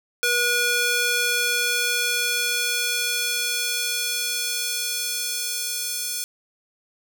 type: tone with high-pass filter sweep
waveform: square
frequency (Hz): 482.9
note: B4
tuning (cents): -39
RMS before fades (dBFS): -24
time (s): 0.23-6.24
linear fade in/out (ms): 0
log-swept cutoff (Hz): 1200 to 5500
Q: 0.76
effects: none